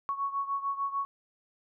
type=beating tone pair; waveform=sine; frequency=1108.7 / 1115.4 Hz; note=C#6 / C#6; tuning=0 / +10 cents; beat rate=6.7 Hz; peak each=-31 / -35 dBFS; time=0.09-1.05 s; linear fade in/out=0 ms; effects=none